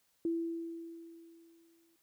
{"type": "tone with exponential decay", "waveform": "sine", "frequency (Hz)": 333, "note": "E4", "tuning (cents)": 18, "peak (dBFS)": -29, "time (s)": [0.25, 1.96], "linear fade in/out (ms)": 2, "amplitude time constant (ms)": 370, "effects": ["white hiss -74 dBFS RMS until 2.02 s"]}